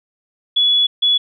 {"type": "tone pair in turn", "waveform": "sine", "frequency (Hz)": [3400, 3400], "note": ["G#7", "G#7"], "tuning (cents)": [40, 40], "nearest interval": "unison", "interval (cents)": 0, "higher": "neither", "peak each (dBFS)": -11, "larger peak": "neither", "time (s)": [[0.56, 0.87], [1.02, 1.18]], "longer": "first", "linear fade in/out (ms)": 10, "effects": []}